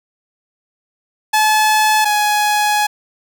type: tone pair in turn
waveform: sawtooth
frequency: 860 / 837.9 Hz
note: A5 / G#5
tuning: -40 / +15 cents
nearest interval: unison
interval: 45 cents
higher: first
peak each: -7 / -9 dBFS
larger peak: first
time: 1.33-2.05 / 2.05-2.87 s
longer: second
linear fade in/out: 10 ms
effects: none